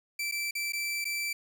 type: tone with dropouts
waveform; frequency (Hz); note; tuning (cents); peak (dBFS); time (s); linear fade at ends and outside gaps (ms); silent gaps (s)
sawtooth; 2332; D7; -13; -27; 0.19-1.33; 5; 0.314-0.321 / 0.51-0.551 / 0.723-0.732 / 1.044-1.052
effects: none